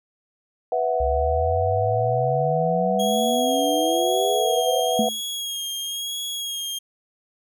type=chord; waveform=sine; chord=B suspended fourth; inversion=none; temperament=equal; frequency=493.9 / 659.3 / 740 Hz; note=B4 / E5 / F#5; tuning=0 / 0 / 0 cents; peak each=-24 dBFS; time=0.72-5.09 s; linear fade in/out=2 ms
type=exponential sweep; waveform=sine; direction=up; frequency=65.41 to 540 Hz; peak=-24 dBFS; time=1-4.8 s; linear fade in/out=5 ms
type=tone with vibrato; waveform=sawtooth; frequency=3276 Hz; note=G#7; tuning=24 cents flat; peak=-24 dBFS; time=2.99-6.79 s; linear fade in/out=10 ms; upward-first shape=sine; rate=1 Hz; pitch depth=34 cents each way
type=tone with exponential decay; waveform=sine; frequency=220 Hz; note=A3; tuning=in tune; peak=-16 dBFS; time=4.99-5.21 s; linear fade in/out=2 ms; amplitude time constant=46 ms
effects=none